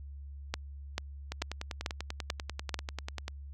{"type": "two click trains", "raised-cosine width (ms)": 0.2, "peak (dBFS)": [-14, -19], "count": [6, 21], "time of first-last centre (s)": [[0.54, 2.743], [1.32, 3.281]], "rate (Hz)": [2.27, 10.2], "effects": ["added 70 Hz sine -42 dBFS peak until 3.53 s"]}